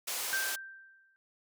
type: band-pass noise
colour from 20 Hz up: white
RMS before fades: -36 dBFS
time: 0.07-0.56 s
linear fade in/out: 10 ms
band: 470 to 14000 Hz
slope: 12 dB/octave
type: tone with exponential decay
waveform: sine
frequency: 1568 Hz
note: G6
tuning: in tune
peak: -28 dBFS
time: 0.33-1.16 s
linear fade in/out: 0 ms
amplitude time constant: 180 ms
effects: none